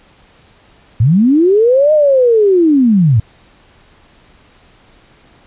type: linear two-way sweep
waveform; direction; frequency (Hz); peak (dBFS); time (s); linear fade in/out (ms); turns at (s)
sine; up then down; 99.3 to 622.3 to 99.3; -6; 1-3.2; 5; 1.93
effects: pink hiss -47 dBFS RMS until 5.46 s + resampled to 8000 Hz